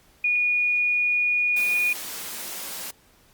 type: tone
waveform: sine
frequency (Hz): 2450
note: D#7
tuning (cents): -27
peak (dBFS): -19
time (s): 0.24-1.93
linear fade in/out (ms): 5
type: high-pass noise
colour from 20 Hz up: white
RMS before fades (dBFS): -34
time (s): 1.56-2.91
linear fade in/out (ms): 5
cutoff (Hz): 160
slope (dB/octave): 48
effects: pink hiss -58 dBFS RMS until 3.33 s + Opus 48 kbps